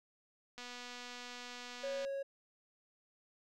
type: click train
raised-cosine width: 0.2 ms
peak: -31 dBFS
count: 361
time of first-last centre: 0.58-2.049 s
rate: 245 Hz
type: tone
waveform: triangle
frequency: 550 Hz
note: C#5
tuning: 14 cents flat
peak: -35 dBFS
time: 1.83-2.23 s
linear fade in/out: 10 ms
effects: none